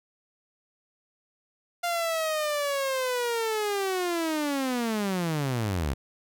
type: linear sweep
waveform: sawtooth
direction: down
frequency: 700 to 62.5 Hz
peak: -22 dBFS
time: 1.83-5.94 s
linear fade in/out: 10 ms
effects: none